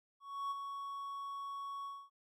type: tone with ADSR envelope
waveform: triangle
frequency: 1114 Hz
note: C#6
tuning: 8 cents sharp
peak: -33 dBFS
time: 0.2-2.1 s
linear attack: 310 ms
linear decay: 23 ms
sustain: -6 dB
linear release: 250 ms
effects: none